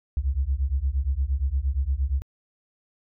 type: beating tone pair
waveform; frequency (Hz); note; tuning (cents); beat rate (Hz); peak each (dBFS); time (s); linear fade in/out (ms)
sine; 63.7 / 72.3; C2 / D2; -46 / -27; 8.6; -24; 0.17-2.22; 0
effects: tanh soft clip ceiling -15 dBFS